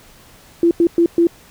sine tone bursts at uneven times, 339.4 Hz, F4, 49 cents flat, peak -9 dBFS, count 4, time 0.63-0.71 / 0.8-0.87 / 0.98-1.06 / 1.18-1.27 s, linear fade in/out 2 ms, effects pink hiss -46 dBFS RMS until 1.5 s

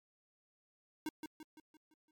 square tone with echo, 310.7 Hz, D#4, 2 cents flat, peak -37 dBFS, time 1.06-1.09 s, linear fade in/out 2 ms, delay 170 ms, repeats 6, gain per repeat -6 dB, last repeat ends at 2.11 s, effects MP3 96 kbps

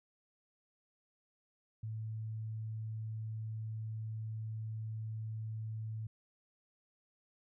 sine tone, 110 Hz, A2, in tune, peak -38 dBFS, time 1.83-6.07 s, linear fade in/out 5 ms, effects none

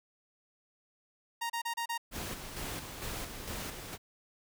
sawtooth tone bursts, 932.3 Hz, A#5, in tune, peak -29 dBFS, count 5, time 1.41-1.979 s, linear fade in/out 10 ms, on 89 ms, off 31 ms
pink noise with tremolo, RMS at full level -39 dBFS, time 2.11-3.98 s, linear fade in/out 50 ms, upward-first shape square, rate 2.2 Hz, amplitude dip 45%
effects none

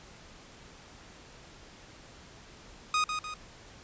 sawtooth tone with echo, 1244.5 Hz, D#6, in tune, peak -21 dBFS, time 2.94-3.04 s, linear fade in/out 2 ms, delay 150 ms, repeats 2, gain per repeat -6 dB, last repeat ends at 3.34 s, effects pink hiss -52 dBFS RMS until 3.83 s + resampled to 16000 Hz

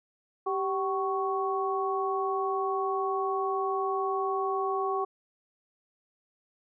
sine tone cluster, 390.1 / 762 / 1109 Hz, G4 / G5 / C#6, -8 / -49 / 0 cents, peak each -30 / -32 / -31 dBFS, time 0.46-5.05 s, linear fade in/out 10 ms, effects none

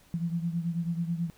sine beating tone pair, 167.4 / 176.6 Hz, E3 / F3, +27 / +20 cents, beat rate 9.2 Hz, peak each -29 / -34 dBFS, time 0.14-1.3 s, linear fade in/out 0 ms, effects pink hiss -60 dBFS RMS until 1.37 s

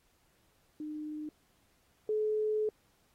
sine tone pair in turn, 304 / 428.8 Hz, D#4 / A4, -40 / -45 cents, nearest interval tritone, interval 595 cents, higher second, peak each -37 / -28 dBFS, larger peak second, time 0.8-1.29 / 2.09-2.69 s, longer second, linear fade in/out 2 ms, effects pink hiss -71 dBFS RMS until 3.14 s + AAC 48 kbps

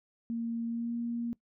sine tone with pitch glide, 231.4 to 235.4 Hz, A#3 to A#3, -13 to +17 cents, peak -31 dBFS, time 0.3-1.33 s, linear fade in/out 0 ms, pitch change +30 cents, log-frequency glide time 0.66-0.94 s, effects noise-tail reverb RT60 0.1 s tail -21 dB re dry

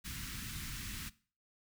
pink band-stop noise, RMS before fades -43 dBFS, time 0.04-1.1 s, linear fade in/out 20 ms, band 250 to 1400 Hz, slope 24 dB/octave, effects noise-tail reverb RT60 0.4 s tail -19 dB re dry

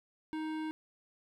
sine tone with hard clipping, 312.9 Hz, D#4, 10 cents sharp, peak -37 dBFS, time 0.33-0.71 s, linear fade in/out 0 ms, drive 16 dB, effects none

